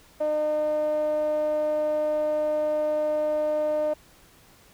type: tone with band-pass filter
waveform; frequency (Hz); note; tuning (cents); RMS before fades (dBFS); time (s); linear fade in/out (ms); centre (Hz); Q
sawtooth; 303.9; D#4; -41; -25; 0.2-3.94; 10; 630; 6.5
effects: pink hiss -55 dBFS RMS until 4.73 s